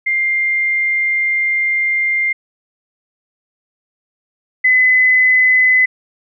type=tone pair in turn; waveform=sine; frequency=2100 / 2019 Hz; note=C7 / B6; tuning=+6 / +38 cents; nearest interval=minor second; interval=68 cents; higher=first; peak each=-13 / -8 dBFS; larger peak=second; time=0.06-2.33 / 4.64-5.86 s; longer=first; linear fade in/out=10 ms; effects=none